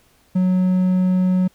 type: tone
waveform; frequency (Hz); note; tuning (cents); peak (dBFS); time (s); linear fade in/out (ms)
triangle; 184.1; F#3; -8; -12; 0.35-1.48; 10
effects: pink hiss -57 dBFS RMS until 1.54 s